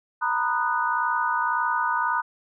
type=chord; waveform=sine; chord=B major seventh; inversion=third; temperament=just; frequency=926 / 987.8 / 1234.7 / 1481.6 Hz; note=A#5 / B5 / D#6 / F#6; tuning=-12 / 0 / -14 / +2 cents; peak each=-27 dBFS; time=0.21-2.22 s; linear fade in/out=20 ms; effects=none